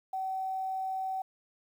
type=tone with quantisation; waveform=sine; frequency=761 Hz; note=F#5; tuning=48 cents sharp; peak=-31 dBFS; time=0.13-1.22 s; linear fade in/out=5 ms; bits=10; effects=none